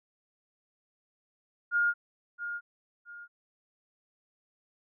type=tone with echo; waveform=sine; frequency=1419 Hz; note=F6; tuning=27 cents sharp; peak=-23 dBFS; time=1.71-1.94 s; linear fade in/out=50 ms; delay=670 ms; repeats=2; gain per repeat=-10 dB; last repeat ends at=3.28 s; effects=none